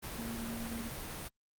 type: tone in noise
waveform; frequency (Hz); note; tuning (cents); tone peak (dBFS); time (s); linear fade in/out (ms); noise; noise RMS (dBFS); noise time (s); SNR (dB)
sine; 230; A#3; -23; -39; 0.17-0.9; 20; pink; -42; 0.02-1.29; 0
effects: Opus 32 kbps